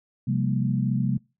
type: tone cluster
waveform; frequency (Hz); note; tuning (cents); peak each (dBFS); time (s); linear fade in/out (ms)
sine; 131.6 / 176.5 / 199.6 / 233.4; C3 / F3 / G3 / A#3; +10 / +19 / +32 / +2; -24 / -30 / -27 / -29; 0.27-1.18; 10
effects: noise-tail reverb RT60 0.3 s tail -25 dB re dry